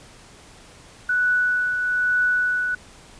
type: tone with tremolo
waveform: sine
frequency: 1480 Hz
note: F#6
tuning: in tune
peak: -16 dBFS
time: 1.09-2.75 s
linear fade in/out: 5 ms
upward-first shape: triangle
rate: 1.1 Hz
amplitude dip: 45%
effects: pink hiss -47 dBFS RMS until 3.19 s + resampled to 22050 Hz